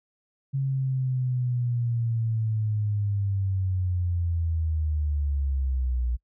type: linear sweep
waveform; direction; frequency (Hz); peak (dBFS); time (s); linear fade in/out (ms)
sine; down; 136.9 to 59.2; -23; 0.53-6.17; 20
effects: noise-tail reverb RT60 0.1 s tail -25 dB re dry